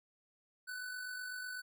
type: tone with amplitude modulation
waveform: square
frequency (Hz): 1497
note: F#6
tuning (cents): +20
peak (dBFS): -40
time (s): 0.67-1.62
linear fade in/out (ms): 20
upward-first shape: sine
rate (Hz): 48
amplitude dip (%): 40
effects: none

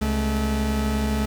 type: tone pair together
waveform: 40% pulse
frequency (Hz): 68.06 / 215.9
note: C#2 / A3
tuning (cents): -31 / -33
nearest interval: octave + minor sixth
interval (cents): 1998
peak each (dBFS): -23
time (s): 0.01-1.26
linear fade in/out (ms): 10
effects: 9-bit

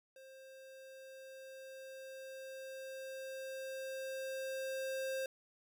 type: tone with level ramp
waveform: square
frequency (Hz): 530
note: C5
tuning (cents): +22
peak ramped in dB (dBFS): -55 to -37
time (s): 0.16-5.26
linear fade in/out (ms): 2
effects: none

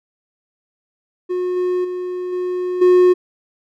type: tone with level steps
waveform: triangle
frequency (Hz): 362.1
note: F#4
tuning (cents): -37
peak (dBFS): -16 / -14 / -20 / -17 / -6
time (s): 1.29-3.14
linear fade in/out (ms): 20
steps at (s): 1.56 / 1.84 / 2.32 / 2.81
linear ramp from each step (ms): 10
effects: none

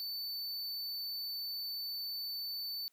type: tone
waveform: square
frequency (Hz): 4517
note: C#8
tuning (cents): +32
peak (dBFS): -38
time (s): 0-2.88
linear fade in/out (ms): 0
effects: white hiss -75 dBFS RMS until 2.92 s + high-pass 200 Hz 12 dB/octave

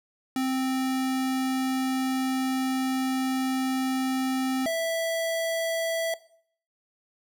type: tone pair in turn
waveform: square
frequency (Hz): 261.6 / 659.2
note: C4 / E5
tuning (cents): 0 / 0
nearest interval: octave + major third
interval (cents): 1600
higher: second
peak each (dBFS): -25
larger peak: neither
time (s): 0.36-4.66 / 4.66-6.14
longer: first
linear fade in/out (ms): 2
effects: noise-tail reverb RT60 0.6 s tail -19 dB re dry

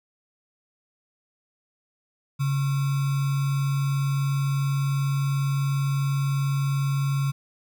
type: tone with sample-and-hold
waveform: sine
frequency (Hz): 138.59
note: C#3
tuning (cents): 0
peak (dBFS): -21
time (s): 2.39-7.32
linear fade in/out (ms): 20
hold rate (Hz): 1225
effects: none

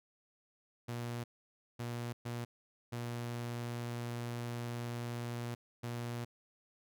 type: tone bursts at uneven times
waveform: sawtooth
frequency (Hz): 119.3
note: A#2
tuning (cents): +41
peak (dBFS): -34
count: 5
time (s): 0.88-1.24 / 1.79-2.13 / 2.25-2.45 / 2.92-5.55 / 5.83-6.25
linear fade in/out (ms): 10
effects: none

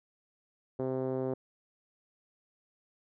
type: tone with low-pass filter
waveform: 5% pulse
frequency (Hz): 130.6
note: C3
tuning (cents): -3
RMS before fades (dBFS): -33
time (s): 0.79-1.34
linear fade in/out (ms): 5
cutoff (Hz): 440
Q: 1.9
effects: none

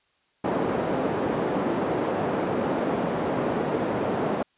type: band-pass noise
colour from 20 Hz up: white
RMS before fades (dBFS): -26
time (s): 0.44-4.43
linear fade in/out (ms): 5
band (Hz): 180 to 550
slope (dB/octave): 12
effects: white hiss -67 dBFS RMS until 4.57 s + resampled to 8000 Hz

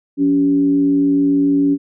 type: tone with frequency modulation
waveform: sine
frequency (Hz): 282.9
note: C#4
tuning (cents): +35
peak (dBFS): -11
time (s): 0.17-1.78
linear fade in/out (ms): 50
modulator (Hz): 107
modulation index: 0.37
effects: none

